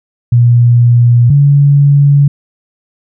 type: tone pair in turn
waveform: sine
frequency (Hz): 120 / 142.29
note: B2 / C#3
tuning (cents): -49 / +46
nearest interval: minor third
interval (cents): 295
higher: second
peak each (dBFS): -3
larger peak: neither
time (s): 0.32-1.3 / 1.3-2.28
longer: neither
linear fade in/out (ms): 5
effects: none